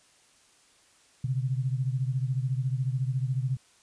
sine beating tone pair, 126.8 / 140.8 Hz, B2 / C#3, +46 / +27 cents, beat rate 14 Hz, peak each -27 / -31 dBFS, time 1.24-3.57 s, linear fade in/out 5 ms, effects white hiss -61 dBFS RMS until 3.82 s + resampled to 22050 Hz

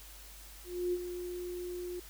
sine tone with ADSR envelope, 356.1 Hz, F4, 34 cents sharp, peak -28 dBFS, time 0.64-2 s, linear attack 290 ms, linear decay 46 ms, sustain -9 dB, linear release 7 ms, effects added 50 Hz sine -52 dBFS peak until 2.09 s + white hiss -53 dBFS RMS until 2.09 s

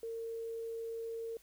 sine tone, 456.1 Hz, A#4, 38 cents flat, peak -38 dBFS, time 0.03-1.37 s, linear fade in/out 2 ms, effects added 50 Hz sine -70 dBFS peak until 1.42 s + white hiss -65 dBFS RMS until 1.42 s

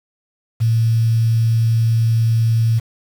sine tone with quantisation, 113.8 Hz, A#2, 41 cents flat, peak -12 dBFS, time 0.6-2.8 s, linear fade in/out 20 ms, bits 6, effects none

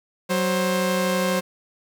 sawtooth tone pair together, 187.1 / 529.2 Hz, F#3 / C5, +20 / +20 cents, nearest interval octave + tritone, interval 1800 cents, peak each -19 dBFS, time 0.29-1.41 s, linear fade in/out 20 ms, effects 8-bit

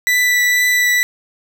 40% pulse tone with vibrato, 1975.5 Hz, B6, in tune, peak -11 dBFS, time 0.07-1.03 s, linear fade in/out 0 ms, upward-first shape triangle, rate 2.1 Hz, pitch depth 11 cents each way, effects none

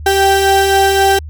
35% pulse tone pair together, 390.1 / 784 Hz, G4 / G5, -8 / 0 cents, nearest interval octave, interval 1208 cents, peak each -10 dBFS, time 0.06-1.19 s, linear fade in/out 5 ms, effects added 76 Hz sine -25 dBFS peak until 1.29 s

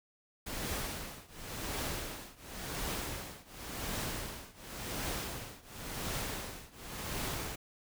pink noise with tremolo, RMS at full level -36 dBFS, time 0.46-7.56 s, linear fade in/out 10 ms, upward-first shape triangle, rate 0.92 Hz, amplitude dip 95%, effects none

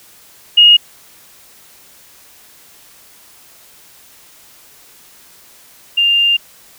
sine tone pair in turn, 2866 / 2799 Hz, F7 / F7, +44 / +3 cents, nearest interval unison, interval 41 cents, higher first, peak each -3 / -9 dBFS, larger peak first, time 0.57-0.77 / 5.97-6.37 s, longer second, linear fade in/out 10 ms, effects white hiss -44 dBFS RMS until 6.78 s

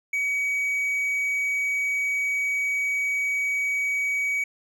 triangle tone, 2265 Hz, C#7, 37 cents sharp, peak -21 dBFS, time 0.13-4.44 s, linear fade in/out 5 ms, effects none

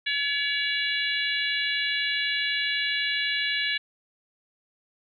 harmonic tone, 568 Hz, C#5, 42 cents sharp, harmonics 3 / 4 / 5 / 6 / 7, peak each -29 / -30 / -31 / -32 / -32 dBFS, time 0.06-3.78 s, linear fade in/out 10 ms, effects none

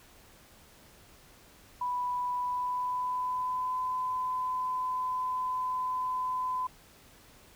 sine tone with pitch glide, 987.8 to 1013.2 Hz, B5 to B5, 0 to +44 cents, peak -29 dBFS, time 1.81-6.67 s, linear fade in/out 5 ms, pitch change +44 cents, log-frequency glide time 2.36-3.8 s, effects pink hiss -57 dBFS RMS until 7.55 s

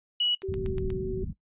sine tone, 2928 Hz, F#7, 19 cents flat, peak -23 dBFS, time 0.2-0.35 s, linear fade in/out 5 ms
click train, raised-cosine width 0.2 ms, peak -26 dBFS, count 5, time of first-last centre 0.42-0.903 s, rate 8.28 Hz
sine tone with pitch glide, 383.4 to 376.8 Hz, G4 to F#4, -38 to +32 cents, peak -30 dBFS, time 0.43-1.24 s, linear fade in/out 10 ms, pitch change -30 cents, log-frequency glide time 0.53-0.88 s
pink low-pass noise, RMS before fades -33 dBFS, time 0.48-1.33 s, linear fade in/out 10 ms, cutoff 250 Hz, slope 96 dB/octave
effects noise-tail reverb RT60 0.1 s tail -17 dB re dry + resampled to 8000 Hz

